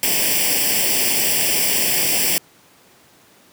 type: noise with comb filter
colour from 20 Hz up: white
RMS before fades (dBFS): -18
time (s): 0.03-2.38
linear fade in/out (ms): 0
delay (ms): 0.38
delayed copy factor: +0.85
effects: pink hiss -51 dBFS RMS until 3.52 s + high-pass 150 Hz 12 dB/octave